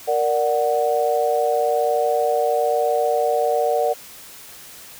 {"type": "chord", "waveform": "sine", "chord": "Bb augmented", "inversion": "none", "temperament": "equal", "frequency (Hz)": [466.2, 587.3, 740], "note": ["Bb4", "D5", "F#5"], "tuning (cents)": [0, 0, 0], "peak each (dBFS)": -21, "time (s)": [0.07, 3.94], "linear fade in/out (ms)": 20, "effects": ["white hiss -41 dBFS RMS until 4.99 s"]}